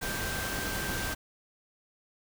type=tone in noise; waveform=sine; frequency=1568 Hz; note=G6; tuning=in tune; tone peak=-37 dBFS; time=0.01-1.15 s; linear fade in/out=20 ms; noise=pink; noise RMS=-34 dBFS; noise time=0.01-1.15 s; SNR=-6 dB; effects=none